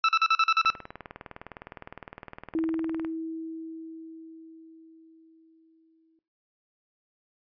sawtooth tone bursts, 1318.5 Hz, E6, in tune, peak -15 dBFS, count 8, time 0.04-0.703 s, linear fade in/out 2 ms, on 47 ms, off 41 ms
click train, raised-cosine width 0.5 ms, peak -24 dBFS, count 48, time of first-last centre 0.65-3.048 s, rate 19.6 Hz
sine tone with exponential decay, 323.7 Hz, E4, 31 cents flat, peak -23 dBFS, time 2.55-6.19 s, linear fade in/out 1 ms, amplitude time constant 790 ms
effects noise-tail reverb RT60 0.4 s tail -18 dB re dry + resampled to 11025 Hz

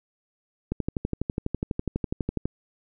click train, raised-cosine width 3 ms, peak -13 dBFS, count 22, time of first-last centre 0.72-2.456 s, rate 12.1 Hz, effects none

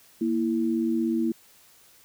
sine tone pair together, 233.1 / 329.7 Hz, A#3 / E4, 0 / 0 cents, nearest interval tritone, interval 600 cents, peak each -25 dBFS, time 0.21-1.32 s, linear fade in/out 5 ms, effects white hiss -56 dBFS RMS until 2.04 s

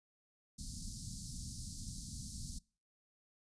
pink band-stop noise, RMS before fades -45 dBFS, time 0.58-2.59 s, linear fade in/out 10 ms, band 240 to 4400 Hz, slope 48 dB/octave, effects noise-tail reverb RT60 0.4 s tail -24 dB re dry + resampled to 22050 Hz

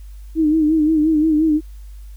sine tone with vibrato, 311.1 Hz, D#4, in tune, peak -12 dBFS, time 0.35-1.61 s, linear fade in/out 50 ms, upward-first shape sine, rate 5.7 Hz, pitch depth 67 cents each way, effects added 50 Hz sine -33 dBFS peak until 2.16 s + white hiss -56 dBFS RMS until 2.16 s

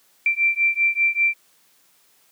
sine beating tone pair, 2349 / 2354.1 Hz, D7 / D7, 0 / +4 cents, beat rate 5.1 Hz, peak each -20 dBFS, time 0.26-1.34 s, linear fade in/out 2 ms, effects white hiss -59 dBFS RMS until 2.31 s + high-pass 150 Hz 12 dB/octave

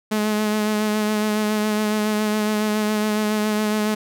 sawtooth tone with vibrato, 212.7 Hz, G#3, 42 cents sharp, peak -15 dBFS, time 0.11-3.95 s, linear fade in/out 10 ms, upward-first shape sine, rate 7.2 Hz, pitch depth 22 cents each way, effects none

